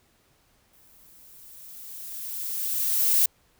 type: noise with exponential growth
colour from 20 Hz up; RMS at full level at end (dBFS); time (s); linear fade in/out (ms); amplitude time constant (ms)
violet; -19; 0.73-3.26; 5; 550
effects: pink hiss -64 dBFS RMS until 3.59 s